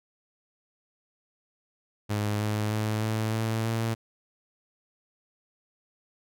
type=tone with pitch steps; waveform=sawtooth; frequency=104.6 / 106.31 / 108.04 / 109.8 / 111.59 / 113.41 Hz; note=G#2 / G#2 / A2 / A2 / A2 / A#2; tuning=+13 / +41 / -31 / -3 / +25 / -47 cents; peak=-22 dBFS; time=2.09-3.95 s; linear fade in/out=20 ms; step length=310 ms; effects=none